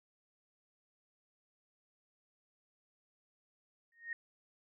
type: tone with exponential growth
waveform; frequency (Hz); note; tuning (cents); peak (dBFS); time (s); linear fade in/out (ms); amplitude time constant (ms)
sine; 1856; A#6; -8; -34; 3.92-4.13; 2; 45
effects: none